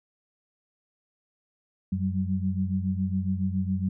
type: tone cluster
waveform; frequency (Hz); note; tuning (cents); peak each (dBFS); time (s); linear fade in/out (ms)
sine; 92.4 / 186.2 / 193.4; F#2 / F#3 / G3; -2 / +11 / -23; -29; 1.92-3.89; 5
effects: none